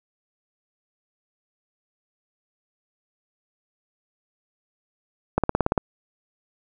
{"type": "click train", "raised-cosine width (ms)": 1, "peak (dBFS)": -5, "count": 8, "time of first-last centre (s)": [5.38, 5.778], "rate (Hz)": 17.6, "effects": []}